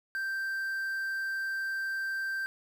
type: tone with quantisation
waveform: triangle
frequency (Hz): 1568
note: G6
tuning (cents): 0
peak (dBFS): -29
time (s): 0.15-2.46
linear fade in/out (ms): 0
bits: 9
effects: none